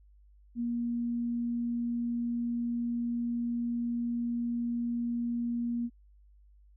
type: tone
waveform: sine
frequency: 237.2 Hz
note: A#3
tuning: 30 cents sharp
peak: -29 dBFS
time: 0.55-5.9 s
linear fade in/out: 50 ms
effects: added 50 Hz sine -56 dBFS peak until 6.76 s